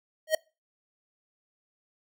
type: tone with exponential growth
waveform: square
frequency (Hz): 629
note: D#5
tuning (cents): +19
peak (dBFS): -18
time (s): 0.27-0.35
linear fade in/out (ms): 5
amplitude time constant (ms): 17
effects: noise-tail reverb RT60 0.3 s tail -25 dB re dry